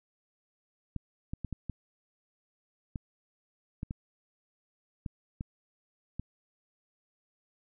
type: clicks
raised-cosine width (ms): 5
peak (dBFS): -23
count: 11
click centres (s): 0.963 / 1.335 / 1.447 / 1.527 / 1.697 / 2.958 / 3.831 / 3.909 / 5.062 / 5.409 / 6.196
effects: none